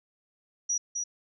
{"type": "tone with echo", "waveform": "sine", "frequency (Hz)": 5810, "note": "F#8", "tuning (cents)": -32, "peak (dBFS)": -25, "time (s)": [0.69, 0.78], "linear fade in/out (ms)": 10, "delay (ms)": 260, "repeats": 1, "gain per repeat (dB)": -4, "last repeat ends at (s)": 1.04, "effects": []}